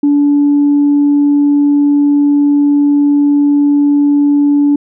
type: tone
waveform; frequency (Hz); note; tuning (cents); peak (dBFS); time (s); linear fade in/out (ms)
sine; 288.3; D4; -32; -5; 0.03-4.76; 5
effects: tanh soft clip ceiling -3 dBFS